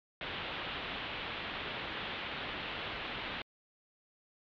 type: low-pass noise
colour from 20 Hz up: white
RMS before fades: -40 dBFS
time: 0.21-3.42 s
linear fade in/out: 2 ms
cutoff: 3600 Hz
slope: 48 dB/octave
effects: MP3 96 kbps